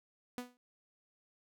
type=tone with exponential decay; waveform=sawtooth; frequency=246.9 Hz; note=B3; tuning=in tune; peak=-32 dBFS; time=0.38-0.57 s; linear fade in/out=0 ms; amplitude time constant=40 ms; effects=none